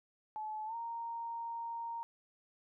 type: tone with pitch glide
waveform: sine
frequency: 861 to 928.1 Hz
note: A5 to A#5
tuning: -38 to -8 cents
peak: -38 dBFS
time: 0.36-2.03 s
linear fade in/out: 0 ms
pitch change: +130 cents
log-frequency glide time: 0.66-0.75 s
effects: none